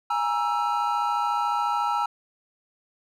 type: tone cluster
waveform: triangle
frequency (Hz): 829 / 943 / 1326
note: G#5 / A#5 / E6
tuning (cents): -3 / +20 / +10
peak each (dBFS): -25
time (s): 0.1-2.06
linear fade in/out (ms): 5
effects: none